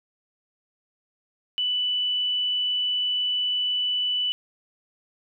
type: tone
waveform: sine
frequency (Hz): 2978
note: F#7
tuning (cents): +11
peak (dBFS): -22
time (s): 1.58-4.32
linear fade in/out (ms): 0
effects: none